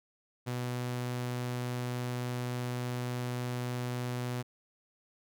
sawtooth tone, 123.47 Hz, B2, in tune, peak -29 dBFS, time 0.46-4.43 s, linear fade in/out 20 ms, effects none

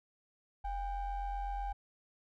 triangle ring-modulated tone, 380 Hz, F#4, 46 cents sharp, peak -30 dBFS, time 0.64-1.73 s, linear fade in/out 10 ms, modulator 424 Hz, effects none

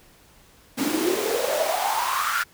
pink noise with high-pass filter sweep, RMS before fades -24 dBFS, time 0.77-2.44 s, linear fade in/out 20 ms, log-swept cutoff 250 to 1500 Hz, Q 8.8, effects pink hiss -54 dBFS RMS until 2.53 s

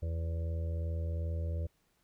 harmonic tone, 82.6 Hz, E2, 4 cents sharp, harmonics 1 / 2 / 4 / 5 / 6 / 7, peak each -32 / -46 / -52 / -55 / -49 / -49 dBFS, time 0.02-1.67 s, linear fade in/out 10 ms, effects pink hiss -74 dBFS RMS until 2.03 s

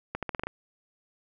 accelerating click train, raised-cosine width 0.5 ms, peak -16 dBFS, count 7, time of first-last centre 0.15-0.47 s, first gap 77 ms, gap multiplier 0.85, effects none

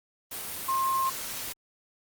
sine tone in noise, 1062 Hz, C6, 25 cents sharp, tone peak -24 dBFS, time 0.68-1.1 s, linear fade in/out 10 ms, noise white, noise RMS -36 dBFS, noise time 0.31-1.53 s, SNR +9 dB, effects Opus 32 kbps

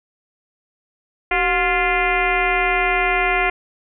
sine tone with frequency modulation, 1400 Hz, F6, 4 cents sharp, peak -15 dBFS, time 1.31-3.5 s, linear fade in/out 5 ms, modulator 340 Hz, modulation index 3.2, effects none

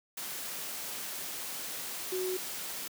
sine tone in noise, 370 Hz, F#4, in tune, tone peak -31 dBFS, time 2.12-2.37 s, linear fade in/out 5 ms, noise white, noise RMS -39 dBFS, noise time 0.17-2.88 s, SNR +5 dB, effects high-pass 150 Hz 12 dB/octave

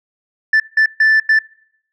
sine tone bursts at uneven times, 1760 Hz, A6, in tune, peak -6 dBFS, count 4, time 0.53-0.6 / 0.77-0.86 / 1-1.2 / 1.29-1.39 s, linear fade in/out 5 ms, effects noise-tail reverb RT60 0.7 s tail -25 dB re dry + tanh soft clip ceiling -7 dBFS

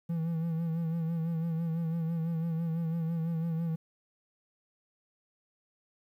triangle tone with vibrato, 164.81 Hz, E3, in tune, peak -27 dBFS, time 0.09-3.76 s, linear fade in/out 10 ms, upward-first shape sine, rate 6 Hz, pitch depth 48 cents each way, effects 11-bit

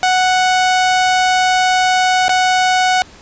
sawtooth tone with dropouts, 740 Hz, F#5, in tune, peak -7 dBFS, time 0.03-3.02 s, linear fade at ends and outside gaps 0 ms, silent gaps 2.282-2.293 s, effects pink hiss -41 dBFS RMS until 3.21 s + resampled to 16000 Hz

